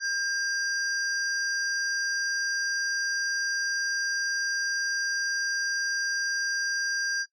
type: tone cluster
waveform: sine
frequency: 1602 / 4758 / 5840 Hz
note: G6 / D8 / F#8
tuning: +37 / +22 / -24 cents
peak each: -27 / -34 / -34 dBFS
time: 0-7.26 s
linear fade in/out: 50 ms
effects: noise-tail reverb RT60 0.1 s tail -20 dB re dry + tanh soft clip ceiling -18 dBFS